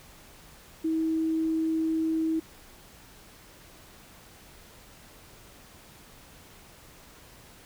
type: tone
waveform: sine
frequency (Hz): 321.1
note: E4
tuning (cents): -45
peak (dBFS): -24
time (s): 0.84-2.4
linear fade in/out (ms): 10
effects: pink hiss -52 dBFS RMS until 7.65 s